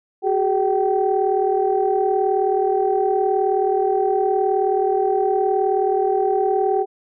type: tone cluster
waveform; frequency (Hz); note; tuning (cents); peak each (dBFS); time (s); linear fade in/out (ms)
sine; 376.5 / 415.6 / 769; F#4 / G#4 / G5; +30 / +1 / -33; -20; 0.22-6.86; 50
effects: tanh soft clip ceiling -6 dBFS